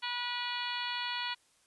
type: harmonic tone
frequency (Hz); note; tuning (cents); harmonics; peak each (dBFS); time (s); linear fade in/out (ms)
485.8; B4; -29; 2 / 3 / 4 / 5 / 6 / 7 / 8 / 9; -39 / -42 / -42 / -42 / -41 / -42 / -47 / -42; 0.02-1.35; 20
effects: white hiss -68 dBFS RMS until 1.66 s + resampled to 24000 Hz